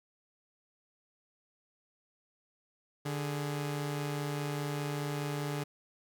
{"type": "tone pair together", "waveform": "sawtooth", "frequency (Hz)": [146.83, 415.6], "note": ["D3", "G#4"], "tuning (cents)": [0, 1], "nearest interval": "octave + tritone", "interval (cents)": 1801, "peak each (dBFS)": [-30, -37], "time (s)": [3.05, 5.64], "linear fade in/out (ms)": 10, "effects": []}